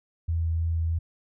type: tone with vibrato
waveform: sine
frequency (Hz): 82.41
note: E2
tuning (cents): 0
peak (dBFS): -23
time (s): 0.28-0.99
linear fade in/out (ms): 10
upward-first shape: sine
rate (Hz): 3.2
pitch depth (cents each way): 10
effects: none